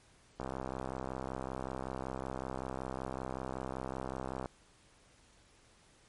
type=click train; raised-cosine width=1 ms; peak=-24 dBFS; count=266; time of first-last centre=0.4-4.458 s; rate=65.3 Hz; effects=pink hiss -64 dBFS RMS until 6.08 s + MP3 48 kbps